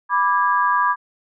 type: chord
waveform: sine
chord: G# diminished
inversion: first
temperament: equal with one note detuned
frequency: 987.8 / 1174.7 / 1638.3 Hz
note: B5 / D6 / G#6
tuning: 0 / 0 / -24 cents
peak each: -18 / -19 / -22 dBFS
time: 0.09-0.96 s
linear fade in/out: 50 ms
effects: none